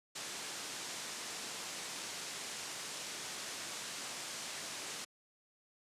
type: low-pass noise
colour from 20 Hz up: white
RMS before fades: -44 dBFS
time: 0.15-5.05 s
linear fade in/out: 10 ms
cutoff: 8300 Hz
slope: 24 dB/octave
effects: high-pass 150 Hz 12 dB/octave + resampled to 32000 Hz